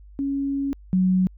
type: tone pair in turn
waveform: sine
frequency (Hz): 277.2 / 185.39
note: C#4 / F#3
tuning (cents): 0 / +4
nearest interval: perfect fifth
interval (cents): 696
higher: first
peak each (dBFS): -22 / -16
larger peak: second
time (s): 0.19-0.73 / 0.93-1.27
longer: first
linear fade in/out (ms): 0
effects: added 50 Hz sine -43 dBFS peak until 1.37 s